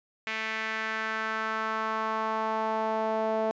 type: tone with band-pass filter sweep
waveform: sawtooth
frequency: 220 Hz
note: A3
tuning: in tune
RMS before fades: -30 dBFS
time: 0.27-3.51 s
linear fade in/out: 0 ms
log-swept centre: 2200 to 650 Hz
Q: 2.5
effects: resampled to 16000 Hz